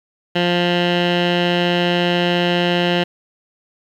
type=tone with low-pass filter; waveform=15% pulse; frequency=175.4 Hz; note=F3; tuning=8 cents sharp; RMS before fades=-17 dBFS; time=0.35-3.04 s; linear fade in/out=10 ms; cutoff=3100 Hz; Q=3.2; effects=8-bit